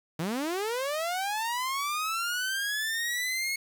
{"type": "linear sweep", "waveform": "sawtooth", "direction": "up", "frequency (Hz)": [149.9, 2187], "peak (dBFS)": -25, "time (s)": [0.19, 3.56], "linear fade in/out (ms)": 5, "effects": ["9-bit"]}